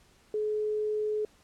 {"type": "tone", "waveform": "sine", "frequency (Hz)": 425.7, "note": "G#4", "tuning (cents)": 43, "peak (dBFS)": -27, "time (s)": [0.34, 1.25], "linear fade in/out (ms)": 2, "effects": ["pink hiss -62 dBFS RMS until 1.43 s", "low-pass 10000 Hz 12 dB/octave"]}